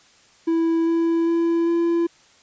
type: tone with pitch steps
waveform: triangle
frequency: 329.6 / 332.5 / 335.4 / 338.3 Hz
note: E4 / E4 / E4 / E4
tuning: 0 / +15 / +30 / +45 cents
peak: -15 dBFS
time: 0.47-2.07 s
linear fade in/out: 10 ms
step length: 400 ms
effects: white hiss -54 dBFS RMS until 2.42 s + resampled to 16000 Hz